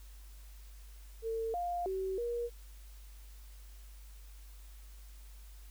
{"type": "tone with pitch steps", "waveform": "sine", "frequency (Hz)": [450.9, 702, 380.9, 474.6], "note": ["A4", "F5", "G4", "A#4"], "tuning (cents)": [42, 9, -50, 31], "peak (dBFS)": -33, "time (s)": [1.22, 2.5], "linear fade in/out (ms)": 50, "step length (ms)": 320, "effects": ["added 50 Hz sine -49 dBFS peak until 5.7 s", "white hiss -62 dBFS RMS until 5.7 s"]}